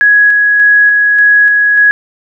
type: tone with tremolo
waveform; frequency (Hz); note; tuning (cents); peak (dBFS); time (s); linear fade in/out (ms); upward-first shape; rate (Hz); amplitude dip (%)
sine; 1670; G#6; +9; -3; 0.01-1.91; 0; square; 1.7; 25
effects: none